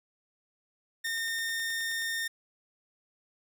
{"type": "tone", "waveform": "sawtooth", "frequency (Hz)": 1825, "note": "A#6", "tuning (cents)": -37, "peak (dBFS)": -27, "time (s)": [1.04, 2.28], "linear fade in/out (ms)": 10}
{"type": "click train", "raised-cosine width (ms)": 0.2, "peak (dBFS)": -33, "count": 10, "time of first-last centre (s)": [1.07, 2.02], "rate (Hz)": 9.47}
{"effects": []}